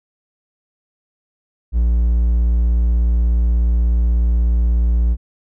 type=tone; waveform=triangle; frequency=58.27 Hz; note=A#1; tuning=in tune; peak=-10 dBFS; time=1.72-5.17 s; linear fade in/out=50 ms; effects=none